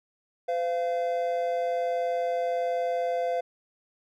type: tone pair together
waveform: triangle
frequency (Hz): 510.2 / 689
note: C5 / F5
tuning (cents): -44 / -24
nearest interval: perfect fourth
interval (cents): 520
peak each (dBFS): -26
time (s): 0.48-3.41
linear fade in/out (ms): 10
effects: none